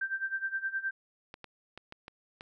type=tone with tremolo; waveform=sine; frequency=1568 Hz; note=G6; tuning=in tune; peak=-28 dBFS; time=0.01-0.91 s; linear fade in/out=5 ms; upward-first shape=sine; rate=9.6 Hz; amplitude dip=85%
type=clicks; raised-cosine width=0.3 ms; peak=-28 dBFS; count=6; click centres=1.341 / 1.443 / 1.776 / 1.924 / 2.081 / 2.409 s
effects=none